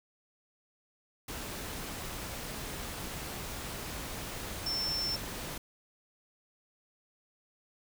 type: tone in noise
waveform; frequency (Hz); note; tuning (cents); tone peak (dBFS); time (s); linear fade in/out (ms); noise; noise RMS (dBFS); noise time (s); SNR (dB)
sine; 5380; E8; +34; -31; 4.66-5.16; 5; pink; -40; 1.28-5.58; +6
effects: none